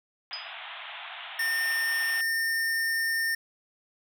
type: band-pass noise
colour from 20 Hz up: white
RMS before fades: -41 dBFS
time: 0.31-2.21 s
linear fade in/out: 0 ms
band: 640 to 3600 Hz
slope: 96 dB/octave
type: tone with exponential decay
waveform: sine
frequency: 4978 Hz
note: D#8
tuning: in tune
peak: -30 dBFS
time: 0.33-0.53 s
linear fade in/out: 1 ms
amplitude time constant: 42 ms
type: tone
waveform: square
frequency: 1815 Hz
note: A#6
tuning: 47 cents flat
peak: -26 dBFS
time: 1.39-3.35 s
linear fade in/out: 5 ms
effects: none